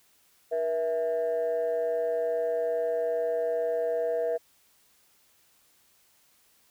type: tone pair together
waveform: sine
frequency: 480 / 657.6 Hz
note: B4 / E5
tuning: -49 / -4 cents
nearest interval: perfect fourth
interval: 545 cents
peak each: -26 / -27 dBFS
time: 0.51-4.38 s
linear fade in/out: 20 ms
effects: tanh soft clip ceiling -21 dBFS + white hiss -64 dBFS RMS until 6.7 s